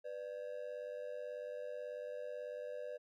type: ring-modulated tone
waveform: triangle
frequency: 545 Hz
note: C#5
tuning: 29 cents flat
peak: -37 dBFS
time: 0.04-2.98 s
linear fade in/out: 20 ms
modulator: 49.1 Hz
effects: none